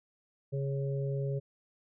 harmonic tone, 137.7 Hz, C#3, 11 cents flat, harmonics 1 / 3 / 4, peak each -31 / -38 / -41 dBFS, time 0.52-1.4 s, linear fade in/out 20 ms, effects none

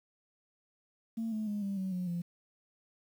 sine tone with pitch steps, 226.1 / 216.3 / 206.9 / 197.86 / 189.25 / 181.02 / 173.14 Hz, A3 / A3 / G#3 / G3 / F#3 / F#3 / F3, +47 / -29 / -6 / +16 / +39 / -38 / -15 cents, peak -31 dBFS, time 1.17-2.22 s, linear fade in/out 10 ms, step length 150 ms, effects tanh soft clip ceiling -29 dBFS + 10-bit

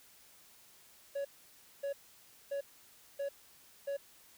triangle tone bursts, 560 Hz, C#5, 18 cents sharp, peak -32 dBFS, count 5, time 1.15-3.97 s, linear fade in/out 10 ms, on 100 ms, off 580 ms, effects white hiss -61 dBFS RMS until 4.37 s

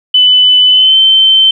sine tone with pitch glide, 3002 to 3094 Hz, F#7 to G7, +24 to -23 cents, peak -3 dBFS, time 0.14-1.51 s, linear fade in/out 5 ms, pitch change +53 cents, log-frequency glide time 0.69-0.98 s, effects none

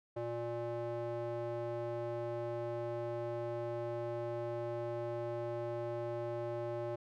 square tone with band-pass filter, 118.3 Hz, A#2, 26 cents sharp, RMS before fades -39 dBFS, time 0.16-6.96 s, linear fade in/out 10 ms, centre 530 Hz, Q 2.1, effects none

